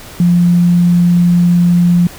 sine tone, 174.61 Hz, F3, in tune, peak -6 dBFS, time 0.2-2.07 s, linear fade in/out 2 ms, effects pink hiss -33 dBFS RMS until 2.18 s

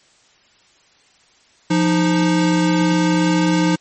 square tone pair together, 174.34 / 310 Hz, F3 / D#4, -3 / -6 cents, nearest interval minor seventh, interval 997 cents, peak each -17 / -17 dBFS, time 1.7-3.76 s, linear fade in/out 10 ms, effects white hiss -54 dBFS RMS until 3.8 s + MP3 32 kbps

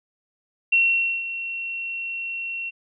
sine tone with ADSR envelope, 2725 Hz, F7, 43 cents flat, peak -14 dBFS, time 0.72-2.71 s, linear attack 8 ms, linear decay 500 ms, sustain -13 dB, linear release 26 ms, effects none

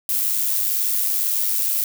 violet noise with amplitude modulation, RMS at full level -19 dBFS, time 0.09-1.84 s, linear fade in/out 2 ms, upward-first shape sine, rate 102 Hz, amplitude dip 45%, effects none

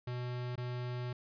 square tone with dropouts, 123.47 Hz, B2, in tune, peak -37 dBFS, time 0.07-1.13 s, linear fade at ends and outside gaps 5 ms, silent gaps 0.557-0.577 s, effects resampled to 11025 Hz

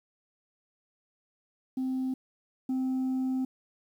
sine tone pair in turn, 260 / 260 Hz, C4 / C4, -11 / -11 cents, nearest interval unison, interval 0 cents, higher neither, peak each -26 / -24 dBFS, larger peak second, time 1.77-2.14 / 2.69-3.45 s, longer second, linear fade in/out 5 ms, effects tanh soft clip ceiling -26 dBFS + 10-bit

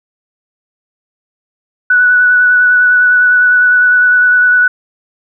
sine tone with vibrato, 1480 Hz, F#6, in tune, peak -5 dBFS, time 1.9-4.68 s, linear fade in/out 5 ms, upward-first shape sine, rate 9.9 Hz, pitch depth 16 cents each way, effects none

